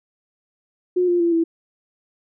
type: tone with pitch steps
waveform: sine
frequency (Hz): 360.8 / 350.5 / 340.5 / 330.9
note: F#4 / F4 / F4 / E4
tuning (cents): -44 / +6 / -44 / +7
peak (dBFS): -15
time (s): 0.96-1.44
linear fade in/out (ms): 10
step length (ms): 120
effects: none